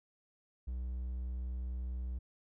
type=tone; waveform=triangle; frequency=62.2 Hz; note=B1; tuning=13 cents sharp; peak=-34 dBFS; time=0.67-2.19 s; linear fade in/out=10 ms; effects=none